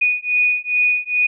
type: beating tone pair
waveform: sine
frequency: 2470 / 2472.4 Hz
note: D#7 / D#7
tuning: -13 / -12 cents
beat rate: 2.4 Hz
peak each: -18 dBFS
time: 0.01-1.27 s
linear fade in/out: 10 ms
effects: none